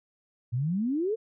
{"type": "exponential sweep", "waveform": "sine", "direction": "up", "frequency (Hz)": [113.2, 466.1], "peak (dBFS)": -25, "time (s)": [0.52, 1.16], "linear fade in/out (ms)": 20, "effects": []}